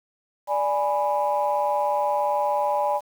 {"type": "chord", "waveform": "sine", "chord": "G# diminished", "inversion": "second", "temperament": "equal", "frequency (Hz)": [587.3, 830.6, 987.8], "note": ["D5", "G#5", "B5"], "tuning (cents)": [0, 0, 0], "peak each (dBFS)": [-24, -23, -26], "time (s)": [0.47, 3.01], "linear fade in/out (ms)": 50, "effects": ["tanh soft clip ceiling -12 dBFS", "8-bit"]}